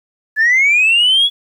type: linear sweep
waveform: sine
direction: up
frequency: 1700 to 3404 Hz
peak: -7 dBFS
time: 0.36-1.3 s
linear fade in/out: 50 ms
effects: tanh soft clip ceiling -6 dBFS + 8-bit